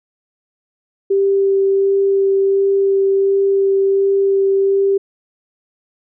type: tone with vibrato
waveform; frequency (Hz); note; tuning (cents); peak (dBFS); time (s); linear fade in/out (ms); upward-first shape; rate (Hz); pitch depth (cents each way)
sine; 392; G4; 0; -11; 1.1-4.98; 10; sine; 1.4; 8
effects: none